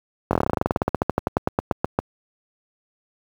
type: slowing click train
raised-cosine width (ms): 1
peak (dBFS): -4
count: 27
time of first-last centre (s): 0.31-1.989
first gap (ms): 21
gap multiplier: 1.08
effects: high-pass 60 Hz 12 dB/octave + 7-bit